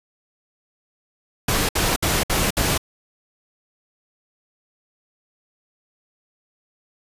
pink noise bursts, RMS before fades -20 dBFS, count 5, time 1.48-2.778 s, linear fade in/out 5 ms, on 210 ms, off 62 ms, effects resampled to 32000 Hz

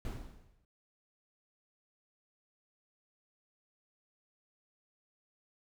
brown noise with exponential decay, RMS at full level -35 dBFS, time 0.05-0.65 s, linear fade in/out 1 ms, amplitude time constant 130 ms, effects none

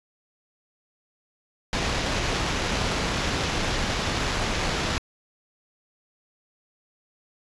pink noise with sample-and-hold, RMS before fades -26 dBFS, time 1.73-4.98 s, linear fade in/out 0 ms, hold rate 8820 Hz, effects resampled to 22050 Hz

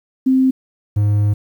sine / triangle tone pair in turn, 261.6 / 103.49 Hz, C4 / G#2, 0 / -6 cents, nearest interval octave + major third, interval 1606 cents, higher first, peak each -10 dBFS, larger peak neither, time 0.26-0.51 / 0.96-1.34 s, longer second, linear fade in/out 10 ms, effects 8-bit

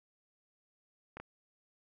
clicks, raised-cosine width 0.5 ms, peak -29 dBFS, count 2, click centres 1.17 / 1.2 s, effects none

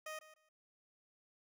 15% pulse tone with echo, 622.3 Hz, D#5, in tune, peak -37 dBFS, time 0.06-0.19 s, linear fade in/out 5 ms, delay 150 ms, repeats 2, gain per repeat -15 dB, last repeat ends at 0.49 s, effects none

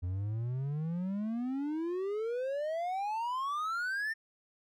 triangle exponential sweep, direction up, 86.8 to 1828 Hz, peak -30 dBFS, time 0.02-4.14 s, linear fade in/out 20 ms, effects none

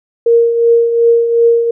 sine tone with tremolo, 466.2 Hz, A#4, in tune, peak -4 dBFS, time 0.26-1.71 s, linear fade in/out 5 ms, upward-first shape triangle, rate 2.7 Hz, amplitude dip 60%, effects none

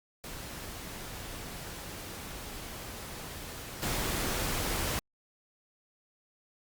pink noise with level steps, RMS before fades -42 / -32 dBFS, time 0.24-4.99 s, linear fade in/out 0 ms, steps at 3.82 s, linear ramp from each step 10 ms, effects Opus 48 kbps

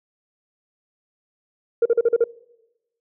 sine tone bursts, 466.2 Hz, A#4, in tune, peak -11 dBFS, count 6, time 1.82-2.241 s, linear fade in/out 5 ms, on 36 ms, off 41 ms, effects noise-tail reverb RT60 1.0 s tail -23 dB re dry + tanh soft clip ceiling -10 dBFS

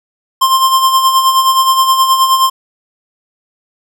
square tone with tremolo, 1053 Hz, C6, 11 cents sharp, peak -6 dBFS, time 0.41-2.5 s, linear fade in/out 10 ms, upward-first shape sine, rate 9.5 Hz, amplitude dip 55%, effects none

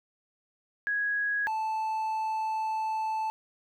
sine / triangle tone pair in turn, 1661.2 / 876.9 Hz, G#6 / A5, 0 / -6 cents, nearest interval major seventh, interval 1106 cents, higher first, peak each -26 dBFS, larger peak neither, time 0.87-1.47 / 1.47-3.3 s, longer second, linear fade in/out 0 ms, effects none

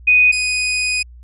sine / sawtooth tone pair in turn, 2489 / 2489 Hz, D#7 / D#7, 0 / 0 cents, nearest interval unison, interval 0 cents, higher neither, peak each -8 / -13 dBFS, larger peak first, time 0.07-0.32 / 0.32-1.03 s, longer second, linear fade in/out 10 ms, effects added 60 Hz sine -37 dBFS peak until 1.23 s + resampled to 24000 Hz

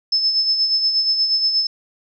sine tone with tremolo, 5240 Hz, E8, 11 cents flat, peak -13 dBFS, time 0.12-1.67 s, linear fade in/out 5 ms, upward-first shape sine, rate 8.4 Hz, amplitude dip 50%, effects none

